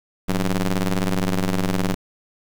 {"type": "ring-modulated tone", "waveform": "sawtooth", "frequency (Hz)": 95.4, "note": "G2", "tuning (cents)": -47, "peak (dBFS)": -12, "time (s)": [0.28, 1.95], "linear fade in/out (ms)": 10, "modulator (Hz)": 85.7, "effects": ["7-bit"]}